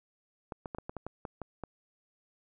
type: clicks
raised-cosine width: 1 ms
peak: -24 dBFS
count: 10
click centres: 0.522 / 0.658 / 0.748 / 0.785 / 0.895 / 0.967 / 1.066 / 1.252 / 1.417 / 1.637 s
effects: none